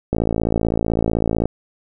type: click train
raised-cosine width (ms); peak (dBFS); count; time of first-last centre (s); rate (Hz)
2; -5; 75; 0.13-1.456; 55.8
effects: none